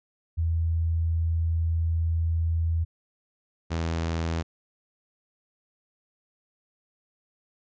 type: tone pair in turn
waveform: sine / sawtooth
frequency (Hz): 82.41 / 82.41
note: E2 / E2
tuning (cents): 0 / 0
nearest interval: unison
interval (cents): 0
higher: neither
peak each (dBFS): -22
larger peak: neither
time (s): 0.37-2.85 / 3.7-4.43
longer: first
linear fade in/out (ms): 20
effects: resampled to 16000 Hz